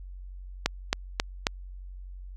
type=click train; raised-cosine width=0.2 ms; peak=-5 dBFS; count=4; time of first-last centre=0.66-1.469 s; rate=3.71 Hz; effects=added 46 Hz sine -39 dBFS peak until 2.36 s